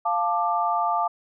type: chord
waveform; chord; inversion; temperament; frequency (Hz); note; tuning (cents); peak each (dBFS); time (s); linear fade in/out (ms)
sine; D minor; first; equal with one note detuned; 698.5 / 880 / 1183.5; F5 / A5 / D6; 0 / 0 / +13; -25; 0.05-1.08; 10
effects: none